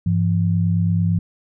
sine tone pair together, 100.7 / 169.64 Hz, G2 / E3, +47 / +50 cents, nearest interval major sixth, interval 903 cents, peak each -18 dBFS, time 0.06-1.19 s, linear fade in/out 5 ms, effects none

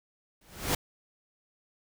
pink noise with exponential growth, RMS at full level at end -24 dBFS, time 0.41-0.75 s, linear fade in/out 5 ms, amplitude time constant 72 ms, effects none

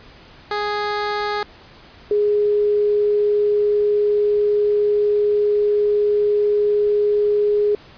15% pulse / sine tone pair in turn, 415.3 / 415.3 Hz, G#4 / G#4, 0 / 0 cents, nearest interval unison, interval 0 cents, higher neither, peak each -14 dBFS, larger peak neither, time 0.51-1.43 / 2.11-7.75 s, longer second, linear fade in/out 2 ms, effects pink hiss -45 dBFS RMS until 7.97 s + resampled to 11025 Hz

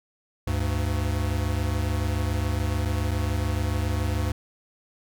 square tone pair together, 73.42 / 100.48 Hz, D2 / G2, 0 / +43 cents, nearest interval perfect fourth, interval 543 cents, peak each -27 dBFS, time 0.47-4.32 s, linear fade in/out 5 ms, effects none

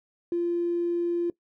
triangle tone with tanh clipping, 344.9 Hz, F4, 22 cents flat, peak -23 dBFS, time 0.32-1.3 s, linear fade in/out 2 ms, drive 2 dB, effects noise-tail reverb RT60 0.1 s tail -20 dB re dry

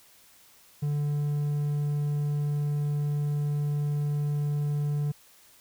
triangle tone, 146.4 Hz, D3, 5 cents flat, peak -23 dBFS, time 0.82-5.12 s, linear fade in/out 10 ms, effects white hiss -57 dBFS RMS until 5.6 s

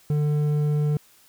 sine tone with hard clipping, 148.7 Hz, D3, 22 cents sharp, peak -21 dBFS, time 0.1-0.97 s, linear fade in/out 2 ms, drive 6 dB, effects white hiss -56 dBFS RMS until 1.28 s

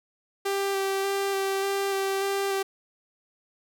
sawtooth tone with vibrato, 392 Hz, G4, in tune, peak -21 dBFS, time 0.45-2.63 s, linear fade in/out 10 ms, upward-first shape square, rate 1.7 Hz, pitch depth 12 cents each way, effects none

